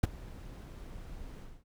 brown noise with ADSR envelope, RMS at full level -22 dBFS, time 0.03-1.64 s, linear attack 7 ms, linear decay 20 ms, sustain -23 dB, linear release 240 ms, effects none

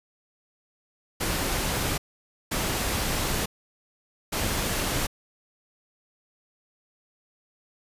pink noise bursts at uneven times, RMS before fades -27 dBFS, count 3, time 1.2-1.98 / 2.51-3.46 / 4.32-5.07 s, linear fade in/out 10 ms, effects resampled to 32000 Hz

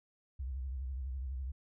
sine tone with vibrato, 65.41 Hz, C2, in tune, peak -36 dBFS, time 0.39-1.52 s, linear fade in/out 10 ms, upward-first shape sine, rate 12 Hz, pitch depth 120 cents each way, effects none

